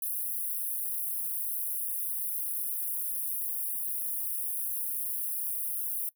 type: high-pass noise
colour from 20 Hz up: white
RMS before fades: -33 dBFS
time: 0.02-6.09 s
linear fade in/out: 2 ms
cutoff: 9600 Hz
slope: 96 dB/octave
effects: noise-tail reverb RT60 0.1 s tail -20 dB re dry